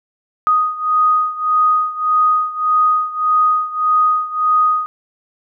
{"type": "beating tone pair", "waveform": "sine", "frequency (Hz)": [1244.5, 1246.2], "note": ["D#6", "D#6"], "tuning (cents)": [0, 2], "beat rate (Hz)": 1.7, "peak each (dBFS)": [-14, -17], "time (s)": [0.47, 4.86], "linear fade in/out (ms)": 0, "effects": []}